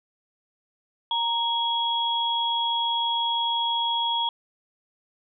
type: tone pair together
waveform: sine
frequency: 932.3 / 3322 Hz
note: A#5 / G#7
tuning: 0 / 0 cents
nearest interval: octave + minor seventh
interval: 2200 cents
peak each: -25 dBFS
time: 1.11-4.29 s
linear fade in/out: 2 ms
effects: none